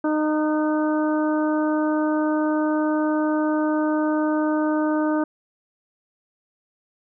harmonic tone with a mistuned harmonic, 306.8 Hz, D#4, 24 cents flat, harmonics 1 / 2 / 3 / 4 / 5, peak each -20 / -26 / -30 / -32 / -34 dBFS, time 0.04-5.24 s, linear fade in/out 5 ms, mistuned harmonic 5, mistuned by -19 cents, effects none

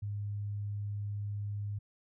sine tone, 102.6 Hz, G#2, 21 cents flat, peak -34 dBFS, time 0.02-1.79 s, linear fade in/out 10 ms, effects none

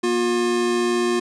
square tone pair together, 238.6 / 356.5 Hz, A#3 / F4, +41 / +36 cents, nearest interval perfect fifth, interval 695 cents, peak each -25 / -20 dBFS, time 0.03-1.2 s, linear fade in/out 10 ms, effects resampled to 22050 Hz

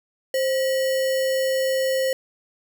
sine tone with sample-and-hold, 527 Hz, C5, 12 cents sharp, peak -19 dBFS, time 0.34-2.13 s, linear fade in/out 2 ms, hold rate 2450 Hz, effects none

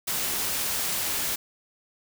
white noise, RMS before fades -28 dBFS, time 0.07-1.36 s, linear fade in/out 10 ms, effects none

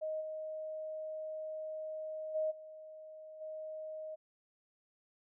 sine tone with level steps, 625 Hz, D#5, 8 cents sharp, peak -35 / -39 / -31 / -48 / -41 dBFS, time 0.01-4.16 s, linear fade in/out 20 ms, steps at 0.2 / 2.34 / 2.5 / 3.4 s, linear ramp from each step 20 ms, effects none

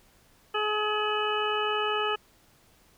harmonic tone, 423.9 Hz, G#4, 35 cents sharp, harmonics 1 / 2 / 3 / 4 / 6 / 7, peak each -30 / -33 / -30 / -36 / -36 / -33 dBFS, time 0.54-2.16 s, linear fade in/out 10 ms, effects pink hiss -61 dBFS RMS until 2.97 s

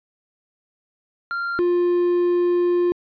triangle tone pair in turn, 1388 / 351.9 Hz, F6 / F4, -11 / +13 cents, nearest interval 2 octaves, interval 2376 cents, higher first, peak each -21 / -14 dBFS, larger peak second, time 1.31-1.59 / 1.59-2.92 s, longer second, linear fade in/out 0 ms, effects resampled to 11025 Hz

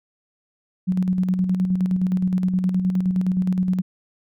sine tone with tremolo, 184.2 Hz, F#3, 7 cents flat, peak -16 dBFS, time 0.87-3.82 s, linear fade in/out 20 ms, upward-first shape square, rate 9.6 Hz, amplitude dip 45%, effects none

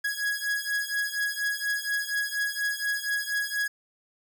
45% pulse beating tone pair, 1661.2 / 1665.4 Hz, G#6 / G#6, 0 / +4 cents, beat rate 4.2 Hz, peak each -30 / -30 dBFS, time 0.04-3.68 s, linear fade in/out 10 ms, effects none

